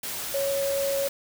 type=tone in noise; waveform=sine; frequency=554.4 Hz; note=C#5; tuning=in tune; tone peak=-24 dBFS; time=0.34-1.08 s; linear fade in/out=5 ms; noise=white; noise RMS=-33 dBFS; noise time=0.03-1.09 s; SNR=+6 dB; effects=none